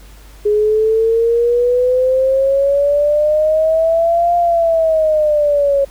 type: exponential two-way sweep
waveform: sine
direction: up then down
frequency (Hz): 415.3 to 698.5 to 551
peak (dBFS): -10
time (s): 0.45-5.85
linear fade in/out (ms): 10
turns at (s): 4.36
effects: added 50 Hz sine -37 dBFS peak until 5.9 s + pink hiss -45 dBFS RMS until 5.9 s